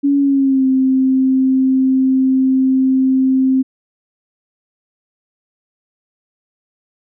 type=tone with pitch glide; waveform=sine; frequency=281.5 to 262.6 Hz; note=C#4 to C4; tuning=+27 to +6 cents; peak=-10 dBFS; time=0.03-3.63 s; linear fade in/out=20 ms; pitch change=-121 cents; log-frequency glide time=0.18-0.66 s; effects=none